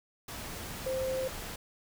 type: tone in noise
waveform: sine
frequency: 523 Hz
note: C5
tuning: 1 cent flat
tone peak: -30 dBFS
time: 0.86-1.28 s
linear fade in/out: 5 ms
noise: pink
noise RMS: -41 dBFS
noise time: 0.28-1.56 s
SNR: +8 dB
effects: none